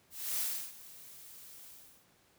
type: noise with ADSR envelope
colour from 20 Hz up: blue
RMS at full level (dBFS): -33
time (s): 0.1-2.07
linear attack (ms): 290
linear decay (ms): 330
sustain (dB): -19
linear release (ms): 400
effects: pink hiss -67 dBFS RMS until 2.38 s + high-pass 80 Hz 12 dB/octave